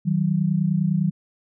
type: tone pair together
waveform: sine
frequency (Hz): 158.2 / 188.13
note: D#3 / F#3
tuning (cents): +29 / +29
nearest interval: minor third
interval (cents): 300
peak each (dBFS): -21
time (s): 0.05-1.11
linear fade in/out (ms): 20
effects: none